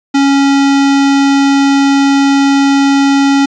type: tone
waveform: square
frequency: 277.2 Hz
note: C#4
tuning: in tune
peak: -7 dBFS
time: 0.14-3.46 s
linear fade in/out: 10 ms
effects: resampled to 16000 Hz + 8-bit